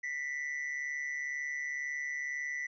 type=tone with amplitude modulation; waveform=triangle; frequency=1975.5 Hz; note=B6; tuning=in tune; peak=-30 dBFS; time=0.03-2.67 s; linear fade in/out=10 ms; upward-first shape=sine; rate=142 Hz; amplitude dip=60%; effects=resampled to 16000 Hz